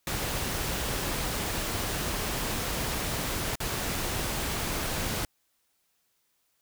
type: noise with dropouts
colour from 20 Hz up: pink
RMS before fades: -31 dBFS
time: 0.07-5.25 s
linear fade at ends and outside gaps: 1 ms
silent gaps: 3.555-3.603 s
effects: white hiss -73 dBFS RMS until 6.61 s